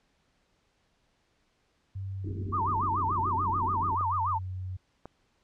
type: tone with pitch glide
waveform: sine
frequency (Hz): 96.8 to 92.7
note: G2 to F#2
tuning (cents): -21 to +4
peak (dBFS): -33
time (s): 1.95-4.77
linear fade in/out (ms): 10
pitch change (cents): -75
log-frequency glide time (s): 2.11-3.35
type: low-pass noise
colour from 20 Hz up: white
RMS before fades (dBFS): -40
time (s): 2.24-3.95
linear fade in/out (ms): 5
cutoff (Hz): 410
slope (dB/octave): 96
type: tone with vibrato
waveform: sine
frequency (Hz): 1046.5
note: C6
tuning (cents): 0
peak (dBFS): -26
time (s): 2.52-4.39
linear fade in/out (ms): 20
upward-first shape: sine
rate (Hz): 6.9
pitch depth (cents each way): 300
type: clicks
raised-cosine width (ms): 1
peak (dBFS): -28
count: 2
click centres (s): 4.01 / 5.056
effects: pink hiss -71 dBFS RMS until 5.43 s + low-pass 6000 Hz 12 dB/octave